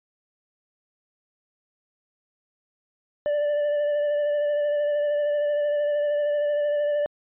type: tone with vibrato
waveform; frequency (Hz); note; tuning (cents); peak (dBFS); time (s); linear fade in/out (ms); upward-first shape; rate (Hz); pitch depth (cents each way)
triangle; 587.3; D5; 0; -19; 3.26-7.06; 0; sine; 13; 18
effects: resampled to 8000 Hz